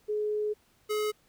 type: tone pair in turn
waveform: sine / square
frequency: 422.4 / 424.5 Hz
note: G#4 / G#4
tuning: +29 / +38 cents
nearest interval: unison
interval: 9 cents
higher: second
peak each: -27 / -28 dBFS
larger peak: first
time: 0.08-0.54 / 0.89-1.12 s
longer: first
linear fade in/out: 20 ms
effects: pink hiss -66 dBFS RMS until 1.28 s